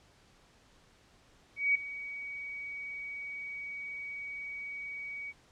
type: tone with ADSR envelope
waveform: sine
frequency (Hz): 2259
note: C#7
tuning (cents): +32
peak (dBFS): -22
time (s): 1.56-5.33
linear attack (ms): 190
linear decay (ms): 6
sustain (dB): -16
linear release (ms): 37
effects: pink hiss -63 dBFS RMS until 5.51 s + low-pass 7000 Hz 12 dB/octave